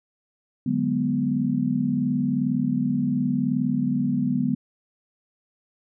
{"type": "chord", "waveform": "sine", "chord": "G# half-diminished seventh", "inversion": "second", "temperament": "equal", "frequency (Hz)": [146.83, 185, 207.7, 246.9], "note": ["D3", "F#3", "G#3", "B3"], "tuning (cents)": [0, 0, 0, 0], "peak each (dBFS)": [-28, -29, -27, -23], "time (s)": [0.66, 4.55], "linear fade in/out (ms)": 5, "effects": []}